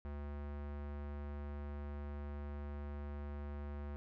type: tone with low-pass filter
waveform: square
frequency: 72.4 Hz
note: D2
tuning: 24 cents flat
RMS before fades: -44 dBFS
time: 0.05-3.96 s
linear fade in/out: 0 ms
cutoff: 1600 Hz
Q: 0.85
effects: none